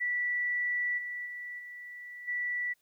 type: tone with level steps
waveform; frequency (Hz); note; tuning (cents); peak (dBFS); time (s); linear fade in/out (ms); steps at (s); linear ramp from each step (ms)
sine; 1959; B6; -15; -28 / -35 / -38 / -42 / -30; 0-2.74; 20; 0.97 / 1.25 / 1.58 / 2.27; 20
effects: white hiss -73 dBFS RMS until 2.81 s